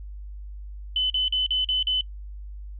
sine tone bursts, 3022 Hz, F#7, 36 cents sharp, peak -20 dBFS, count 6, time 0.96-2.01 s, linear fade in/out 2 ms, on 140 ms, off 42 ms, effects noise-tail reverb RT60 0.1 s tail -23 dB re dry + added 50 Hz sine -35 dBFS peak until 2.79 s

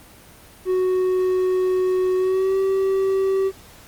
triangle tone with pitch glide, 370 to 385.3 Hz, F#4 to G4, 0 to -30 cents, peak -15 dBFS, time 0.65-3.52 s, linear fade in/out 50 ms, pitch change +70 cents, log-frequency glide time 2.16-2.56 s, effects pink hiss -46 dBFS RMS until 3.87 s + Opus 24 kbps

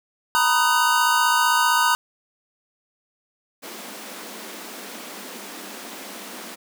square chord, B major seventh, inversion third, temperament equal with one note detuned, 932.3 / 987.8 / 1244.5 / 1507.6 Hz, A#5 / B5 / D#6 / F#6, 0 / 0 / 0 / +32 cents, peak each -23 dBFS, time 0.35-1.95 s, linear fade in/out 0 ms
pink high-pass noise, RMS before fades -37 dBFS, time 3.62-6.56 s, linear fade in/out 20 ms, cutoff 190 Hz, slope 96 dB/octave
effects none

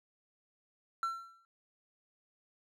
triangle tone with exponential decay, 1351 Hz, E6, 42 cents sharp, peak -27 dBFS, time 1.03-1.45 s, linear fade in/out 1 ms, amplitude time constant 91 ms, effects none

